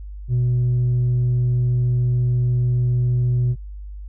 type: tone with tanh clipping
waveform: triangle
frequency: 123.47 Hz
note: B2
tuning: in tune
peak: -16 dBFS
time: 0.28-3.56 s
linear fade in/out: 50 ms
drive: 6 dB
effects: added 50 Hz sine -31 dBFS peak until 4.08 s